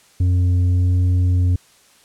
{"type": "tone with tanh clipping", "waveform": "sine", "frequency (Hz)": 90.1, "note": "F#2", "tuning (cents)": -45, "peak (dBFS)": -14, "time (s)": [0.2, 1.56], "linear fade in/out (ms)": 5, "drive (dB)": 5, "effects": ["white hiss -52 dBFS RMS until 2.04 s", "low-pass 10000 Hz 12 dB/octave"]}